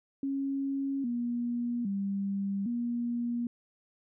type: tone with pitch steps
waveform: sine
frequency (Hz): 274.3 / 239.5 / 197.8 / 238.3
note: C#4 / A#3 / G3 / A#3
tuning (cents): -18 / +47 / +16 / +38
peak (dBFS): -29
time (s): 0.23-3.47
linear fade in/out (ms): 2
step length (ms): 810
effects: none